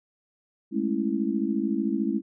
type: chord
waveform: sine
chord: A major seventh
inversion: third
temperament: just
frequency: 206.2 / 220 / 275 / 330 Hz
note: G#3 / A3 / C#4 / E4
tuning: -12 / 0 / -14 / +2 cents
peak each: -29 dBFS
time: 0.71-2.22 s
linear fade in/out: 50 ms
effects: none